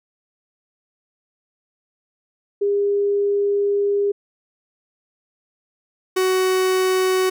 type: tone pair in turn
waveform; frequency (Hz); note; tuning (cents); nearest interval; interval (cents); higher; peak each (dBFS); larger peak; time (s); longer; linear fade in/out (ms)
sine / 45% pulse; 404.5 / 373.5; G#4 / F#4; -46 / +16; minor second; 138; first; -16; neither; 2.61-4.12 / 6.16-7.3; first; 10
effects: none